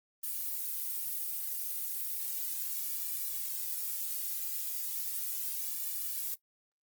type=noise with flanger; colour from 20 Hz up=violet; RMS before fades=-36 dBFS; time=0.23-6.35 s; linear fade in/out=10 ms; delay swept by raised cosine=1.7 to 2.48 ms; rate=0.35 Hz; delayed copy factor=+0.6; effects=noise-tail reverb RT60 0.1 s tail -18 dB re dry + Opus 24 kbps